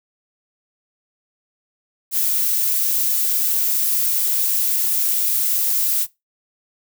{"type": "noise", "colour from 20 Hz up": "violet", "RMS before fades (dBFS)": -19, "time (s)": [2.11, 6.07], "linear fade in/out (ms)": 50, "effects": ["noise-tail reverb RT60 0.2 s tail -20 dB re dry"]}